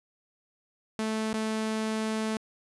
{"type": "tone with dropouts", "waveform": "sawtooth", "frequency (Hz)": 218.9, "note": "A3", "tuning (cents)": -9, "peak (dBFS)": -24, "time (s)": [0.99, 2.37], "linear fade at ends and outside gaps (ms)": 0, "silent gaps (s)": [1.33, 1.34], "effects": ["resampled to 24000 Hz"]}